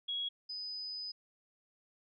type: tone pair in turn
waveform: sine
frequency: 3322 / 4999 Hz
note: G#7 / D#8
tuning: 0 / +7 cents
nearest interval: perfect fifth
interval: 707 cents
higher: second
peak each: -34 / -39 dBFS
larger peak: first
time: 0.08-0.29 / 0.49-1.12 s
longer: second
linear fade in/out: 10 ms
effects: none